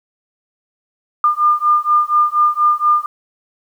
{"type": "beating tone pair", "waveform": "sine", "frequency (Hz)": [1203, 1207.2], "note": ["D6", "D6"], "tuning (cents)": [41, 47], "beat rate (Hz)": 4.2, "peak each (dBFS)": -14, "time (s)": [1.24, 3.06], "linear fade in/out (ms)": 2, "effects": ["8-bit"]}